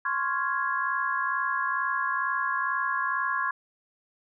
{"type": "chord", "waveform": "sine", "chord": "Db major seventh", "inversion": "third", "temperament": "equal", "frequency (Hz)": [1046.5, 1108.7, 1396.9, 1661.2], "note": ["C6", "Db6", "F6", "Ab6"], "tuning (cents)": [0, 0, 0, 0], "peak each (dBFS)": [-30, -31, -34, -29], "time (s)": [0.05, 3.51], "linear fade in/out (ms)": 5, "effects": []}